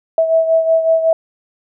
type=beating tone pair; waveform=sine; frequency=650 / 655.4 Hz; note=E5 / E5; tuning=-24 / -10 cents; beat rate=5.4 Hz; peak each=-11 / -18 dBFS; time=0.18-1.13 s; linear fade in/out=2 ms; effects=none